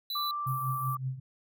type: tone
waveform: square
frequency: 3974 Hz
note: B7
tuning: 10 cents sharp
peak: -33 dBFS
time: 0.1-0.31 s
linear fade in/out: 2 ms
type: tone with pitch glide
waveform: sine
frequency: 1178 to 1167.2 Hz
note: D6 to D6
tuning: +5 to -11 cents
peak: -31 dBFS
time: 0.15-0.97 s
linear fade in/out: 5 ms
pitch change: -16 cents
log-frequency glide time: 0.34-0.59 s
type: tone with tremolo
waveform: sine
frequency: 130.81 Hz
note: C3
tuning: in tune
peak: -28 dBFS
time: 0.46-1.2 s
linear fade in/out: 10 ms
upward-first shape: triangle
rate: 5.3 Hz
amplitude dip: 85%
type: band-pass noise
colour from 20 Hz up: white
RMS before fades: -47 dBFS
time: 0.47-0.95 s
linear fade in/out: 0 ms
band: 11000 to 16000 Hz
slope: 48 dB/octave
effects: none